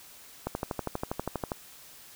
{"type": "click train", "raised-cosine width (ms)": 1, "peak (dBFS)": -16, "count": 14, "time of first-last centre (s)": [0.47, 1.518], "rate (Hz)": 12.4, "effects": ["white hiss -51 dBFS RMS until 2.15 s"]}